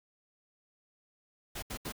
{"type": "noise bursts", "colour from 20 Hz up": "pink", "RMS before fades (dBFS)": -39, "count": 3, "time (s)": [1.55, 1.923], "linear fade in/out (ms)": 10, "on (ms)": 75, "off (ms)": 74, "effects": []}